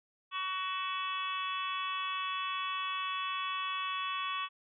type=harmonic tone; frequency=374.9 Hz; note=F#4; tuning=23 cents sharp; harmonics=3 / 4 / 5 / 6 / 7 / 8 / 9; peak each=-35 / -47 / -47 / -49 / -40 / -46 / -42 dBFS; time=0.31-4.49 s; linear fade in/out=50 ms; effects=none